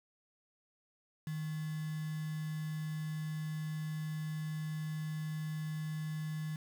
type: tone with quantisation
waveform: sine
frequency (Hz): 155.56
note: D#3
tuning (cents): 0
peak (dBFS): -36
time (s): 1.27-6.56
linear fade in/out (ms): 2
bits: 8
effects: none